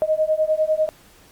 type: beating tone pair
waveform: sine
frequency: 619 / 629 Hz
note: D#5 / D#5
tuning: -9 / +19 cents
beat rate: 10 Hz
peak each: -20 dBFS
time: 0.02-0.89 s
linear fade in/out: 0 ms
effects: pink hiss -51 dBFS RMS until 1.31 s + Opus 32 kbps